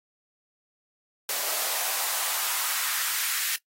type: noise with high-pass filter sweep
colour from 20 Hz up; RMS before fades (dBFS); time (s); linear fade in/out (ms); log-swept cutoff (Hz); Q
white; -28; 1.29-3.56; 2; 510 to 1800; 1.6
effects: noise-tail reverb RT60 0.1 s tail -20 dB re dry + AAC 48 kbps